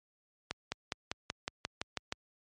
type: accelerating click train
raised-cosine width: 0.2 ms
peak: -16 dBFS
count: 10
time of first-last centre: 0.51-2.124 s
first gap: 210 ms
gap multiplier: 0.96
effects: high-pass 60 Hz 12 dB/octave + MP3 48 kbps